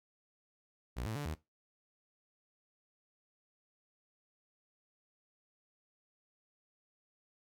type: tone with pitch steps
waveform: sawtooth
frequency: 60.4 / 110.3 / 145.6 / 78.1 Hz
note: B1 / A2 / D3 / D#2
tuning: -38 / +5 / -15 / +7 cents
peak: -33 dBFS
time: 0.96-1.352 s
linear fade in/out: 20 ms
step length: 98 ms
effects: noise-tail reverb RT60 0.2 s tail -17 dB re dry